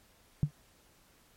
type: tone with exponential decay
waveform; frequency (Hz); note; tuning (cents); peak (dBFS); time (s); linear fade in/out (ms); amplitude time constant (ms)
sine; 146.83; D3; 0; -19; 0.43-0.51; 0; 17
effects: pink hiss -64 dBFS RMS until 1.36 s + MP3 64 kbps